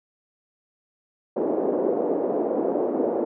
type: band-pass noise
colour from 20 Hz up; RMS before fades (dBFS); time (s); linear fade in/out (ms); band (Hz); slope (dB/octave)
white; -24; 1.36-3.25; 10; 280 to 540; 24
effects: none